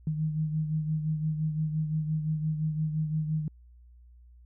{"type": "beating tone pair", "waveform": "sine", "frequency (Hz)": [154.8, 160.6], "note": ["D#3", "E3"], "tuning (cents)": [-9, -45], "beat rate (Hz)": 5.8, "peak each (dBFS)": [-27, -36], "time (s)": [0.07, 3.48], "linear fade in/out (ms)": 2, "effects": ["added 60 Hz sine -51 dBFS peak until 4.45 s"]}